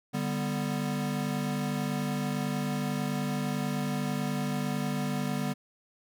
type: chord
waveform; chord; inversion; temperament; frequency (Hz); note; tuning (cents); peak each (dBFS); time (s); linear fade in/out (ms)
square; G major; second; equal; 146.83 / 196 / 246.9; D3 / G3 / B3; 0 / 0 / 0; -34; 0.13-5.54; 20
effects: none